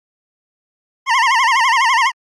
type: tone with vibrato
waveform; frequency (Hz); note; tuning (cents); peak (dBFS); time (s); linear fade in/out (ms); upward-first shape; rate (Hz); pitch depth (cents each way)
25% pulse; 987.8; B5; 0; -7; 1.06-2.12; 50; sine; 12; 170
effects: low-pass 5000 Hz 12 dB/octave + Opus 48 kbps

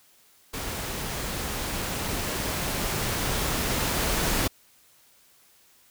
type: noise with level ramp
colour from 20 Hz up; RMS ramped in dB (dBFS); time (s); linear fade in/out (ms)
pink; -33 to -25; 0.53-4.48; 10
effects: white hiss -59 dBFS RMS until 5.9 s

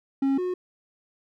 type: tone pair in turn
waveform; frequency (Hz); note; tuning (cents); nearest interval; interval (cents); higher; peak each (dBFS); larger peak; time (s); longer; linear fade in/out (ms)
triangle; 272.2 / 363.3; C#4 / F#4; -31 / -32; perfect fourth; 499; second; -18 / -23; first; 0.22-0.38 / 0.38-0.54; neither; 5
effects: none

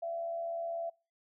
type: tone with frequency modulation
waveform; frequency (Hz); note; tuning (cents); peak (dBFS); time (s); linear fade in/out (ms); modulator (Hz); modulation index
sine; 674; E5; +38; -34; 0.02-0.9; 10; 79.3; 0.32
effects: noise-tail reverb RT60 0.3 s tail -24 dB re dry

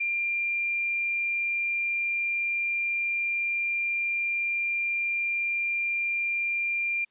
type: tone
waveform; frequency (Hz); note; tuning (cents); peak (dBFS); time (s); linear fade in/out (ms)
sine; 2387; D7; +28; -25; 0-7.05; 10
effects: white hiss -70 dBFS RMS until 7.1 s + resampled to 8000 Hz

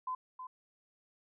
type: tone with echo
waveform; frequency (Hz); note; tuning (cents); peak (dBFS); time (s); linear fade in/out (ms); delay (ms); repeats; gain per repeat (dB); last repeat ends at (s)
sine; 1020; C6; -44; -34; 0.07-0.15; 5; 320; 1; -8; 0.47
effects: none

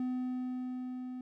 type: tone with level ramp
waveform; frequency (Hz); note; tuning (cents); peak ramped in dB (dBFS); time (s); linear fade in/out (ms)
triangle; 252.8; B3; +41; -29 to -37; 0-1.21; 2
effects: none

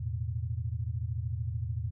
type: chord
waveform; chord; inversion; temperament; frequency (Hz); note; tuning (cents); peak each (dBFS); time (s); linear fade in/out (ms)
sine; E suspended fourth; none; equal; 82.41 / 110 / 123.47; E2 / A2 / B2; 0 / 0 / 0; -35 / -34 / -37; 0-1.91; 10
effects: none

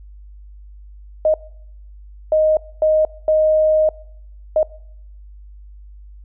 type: tone bursts at uneven times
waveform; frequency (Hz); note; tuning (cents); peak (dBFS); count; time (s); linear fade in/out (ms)
sine; 622.3; D#5; 0; -11; 5; 1.25-1.34 / 2.32-2.57 / 2.82-3.05 / 3.28-3.89 / 4.56-4.63; 2
effects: noise-tail reverb RT60 0.7 s tail -23 dB re dry + added 50 Hz sine -37 dBFS peak until 6.24 s

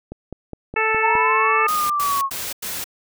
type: click train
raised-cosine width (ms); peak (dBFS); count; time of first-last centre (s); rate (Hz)
2; -18; 6; 0.12-1.153; 4.84
type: harmonic tone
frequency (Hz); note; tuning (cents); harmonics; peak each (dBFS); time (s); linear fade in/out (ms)
440; A4; 0; 1 / 2 / 3 / 4 / 5 / 6; -24 / -24 / -24 / -24 / -24 / -24; 0.76-1.67; 5
type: linear two-way sweep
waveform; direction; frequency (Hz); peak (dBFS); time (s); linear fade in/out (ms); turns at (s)
sine; up then down; 870 to 1244.5 to 1079; -18; 0.99-2.3; 50; 1.71
type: noise bursts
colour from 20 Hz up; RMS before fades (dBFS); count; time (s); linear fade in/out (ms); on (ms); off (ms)
white; -28; 4; 1.68-2.842; 5; 220; 94
effects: none

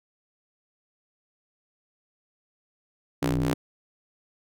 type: ring-modulated tone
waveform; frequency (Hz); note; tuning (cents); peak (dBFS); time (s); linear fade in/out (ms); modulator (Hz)
sawtooth; 63; B1; +35; -16; 3.22-3.54; 10; 219
effects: none

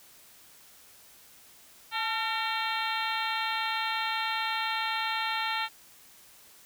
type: harmonic tone with a mistuned harmonic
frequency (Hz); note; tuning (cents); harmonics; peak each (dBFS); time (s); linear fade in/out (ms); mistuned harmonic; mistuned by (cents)
454.6; A#4; -43; 2 / 3 / 4 / 5 / 6 / 7 / 8 / 9; -33 / -35 / -36 / -37 / -38 / -38 / -39 / -40; 1.91-5.69; 50; 2; -58
effects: white hiss -55 dBFS RMS until 6.65 s

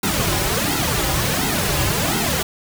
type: noise with flanger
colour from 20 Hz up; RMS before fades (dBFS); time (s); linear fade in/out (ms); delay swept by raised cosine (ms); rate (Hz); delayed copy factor
pink; -20; 0.03-2.43; 5; 1.7 to 4.5; 1.4; -0.95
effects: none

